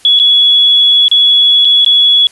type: tone with dropouts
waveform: sine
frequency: 3378 Hz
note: G#7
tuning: 29 cents sharp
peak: -4 dBFS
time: 0.05-2.27 s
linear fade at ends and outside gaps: 1 ms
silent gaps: 0.191-0.198 / 1.082-1.114 / 1.648-1.652 / 1.848-1.862 s
effects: white hiss -42 dBFS RMS until 2.31 s + resampled to 24000 Hz